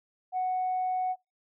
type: tone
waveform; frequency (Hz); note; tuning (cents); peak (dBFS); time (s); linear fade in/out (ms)
sine; 740; F#5; 0; -25; 0.32-1.16; 50
effects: noise-tail reverb RT60 0.2 s tail -25 dB re dry + tanh soft clip ceiling -23 dBFS